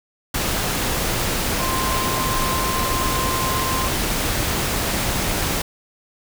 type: tone in noise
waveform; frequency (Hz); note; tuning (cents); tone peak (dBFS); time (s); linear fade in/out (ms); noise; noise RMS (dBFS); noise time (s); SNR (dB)
sine; 1046.5; C6; 0; -24; 1.6-3.88; 5; pink; -22; 0.34-5.62; -5
effects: none